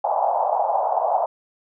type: band-pass noise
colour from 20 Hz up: pink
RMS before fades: -21 dBFS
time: 0.04-1.26 s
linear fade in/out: 5 ms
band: 640 to 890 Hz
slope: 48 dB/octave
effects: none